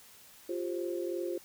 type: chord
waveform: sine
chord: F suspended second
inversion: none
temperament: equal with one note detuned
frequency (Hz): 349.2 / 392 / 528.7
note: F4 / G4 / C5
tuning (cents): 0 / 0 / +18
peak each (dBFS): -34 / -39 / -39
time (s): 0.49-1.38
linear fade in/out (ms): 5
effects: white hiss -56 dBFS RMS until 1.44 s